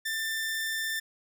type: tone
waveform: sawtooth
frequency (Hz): 1783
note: A6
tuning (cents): +22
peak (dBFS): -26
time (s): 0.05-1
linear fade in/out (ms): 10
effects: none